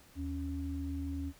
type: tone pair together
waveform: sine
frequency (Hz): 78 / 277.5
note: D#2 / C#4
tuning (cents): +5 / +2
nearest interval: octave + minor seventh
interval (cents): 2197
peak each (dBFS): -37 / -38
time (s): 0.15-1.33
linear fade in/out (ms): 50
effects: pink hiss -60 dBFS RMS until 1.39 s